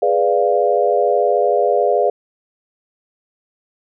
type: chord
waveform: sine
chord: G# diminished seventh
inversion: none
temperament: equal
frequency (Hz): 415.3 / 493.9 / 587.3 / 698.5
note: G#4 / B4 / D5 / F5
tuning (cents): 0 / 0 / 0 / 0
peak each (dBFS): -18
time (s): 0.02-2.1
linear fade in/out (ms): 5
effects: none